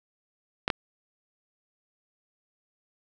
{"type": "clicks", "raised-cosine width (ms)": 0.3, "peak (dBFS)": -8, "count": 2, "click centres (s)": [0.679, 0.702], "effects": []}